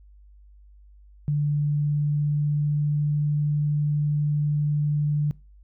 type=tone with pitch glide; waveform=sine; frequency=146.83 to 147.94 Hz; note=D3 to D3; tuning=0 to +13 cents; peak=-20 dBFS; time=1.28-5.31 s; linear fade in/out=0 ms; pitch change=+13 cents; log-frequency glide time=1.48-3.3 s; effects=noise-tail reverb RT60 0.3 s tail -22 dB re dry + added 50 Hz sine -48 dBFS peak until 5.63 s